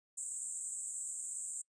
white band-pass noise, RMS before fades -42 dBFS, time 0.17-1.62 s, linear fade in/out 10 ms, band 7400 to 8600 Hz, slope 96 dB/octave, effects noise-tail reverb RT60 0.1 s tail -25 dB re dry + resampled to 22050 Hz

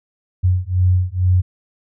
sine beating tone pair, 90.2 / 92.4 Hz, F#2 / F#2, -44 / -2 cents, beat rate 2.2 Hz, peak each -16 / -16 dBFS, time 0.43-1.42 s, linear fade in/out 20 ms, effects none

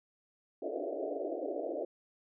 white band-pass noise, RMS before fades -37 dBFS, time 0.62-1.85 s, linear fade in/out 5 ms, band 280 to 690 Hz, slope 96 dB/octave, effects none

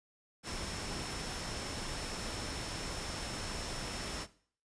sine tone in noise, 5400 Hz, E8, 41 cents sharp, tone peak -49 dBFS, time 0.43-4.27 s, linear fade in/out 50 ms, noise pink, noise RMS -40 dBFS, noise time 0.43-4.27 s, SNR -12 dB, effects noise-tail reverb RT60 0.5 s tail -17 dB re dry + resampled to 22050 Hz

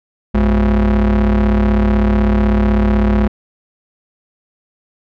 square ring-modulated tone, 75.5 Hz, D2, 48 cents sharp, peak -8 dBFS, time 0.34-3.28 s, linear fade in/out 10 ms, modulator 133 Hz, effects low-pass 2000 Hz 12 dB/octave

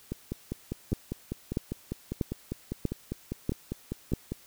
two click trains, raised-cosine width 3 ms, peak -19 / -14 dBFS, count 22 / 6, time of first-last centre 0.12-4.32 / 0.93-4.135 s, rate 5 / 1.56 Hz, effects white hiss -56 dBFS RMS until 4.46 s

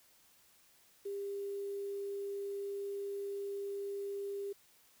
sine tone with quantisation, 399.7 Hz, G4, 34 cents sharp, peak -37 dBFS, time 1.05-4.53 s, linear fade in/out 10 ms, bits 10, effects white hiss -66 dBFS RMS until 5 s

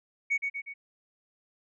sine tone with echo, 2232 Hz, C#7, 11 cents sharp, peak -22 dBFS, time 0.3-0.38 s, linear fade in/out 20 ms, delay 120 ms, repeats 3, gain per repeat -5 dB, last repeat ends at 0.74 s, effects tanh soft clip ceiling -21 dBFS

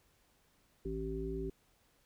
harmonic tone with a mistuned harmonic, 55 Hz, A1, in tune, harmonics 1 / 3 / 5 / 7, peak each -41 / -44 / -44 / -39 dBFS, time 0.85-1.5 s, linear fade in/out 5 ms, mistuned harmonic 1, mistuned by +19 cents, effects pink hiss -71 dBFS RMS until 2.05 s

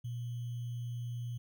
sine tone with sample-and-hold, 120 Hz, B2, 49 cents flat, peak -36 dBFS, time 0.04-1.38 s, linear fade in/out 10 ms, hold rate 3150 Hz, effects none

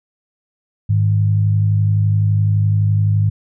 sine tone pair together, 103.76 / 155.56 Hz, G#2 / D#3, -1 / 0 cents, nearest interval perfect fifth, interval 701 cents, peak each -12 / -21 dBFS, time 0.89-3.3 s, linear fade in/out 10 ms, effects none

